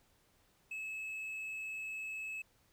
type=tone; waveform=triangle; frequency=2592 Hz; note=E7; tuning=30 cents flat; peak=-38 dBFS; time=0.71-2.42 s; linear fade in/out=5 ms; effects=pink hiss -71 dBFS RMS until 2.72 s